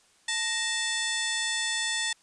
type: harmonic tone with a mistuned harmonic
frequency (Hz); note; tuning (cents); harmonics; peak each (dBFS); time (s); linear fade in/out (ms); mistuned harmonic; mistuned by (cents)
880; A5; 0; 1 / 2 / 3 / 4 / 5 / 6 / 7 / 8 / 9 / 10; -41 / -31 / -40 / -32 / -39 / -38 / -40 / -41 / -37 / -38; 0.28-2.13; 5; 2; +98
effects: white hiss -62 dBFS RMS until 2.22 s + resampled to 22050 Hz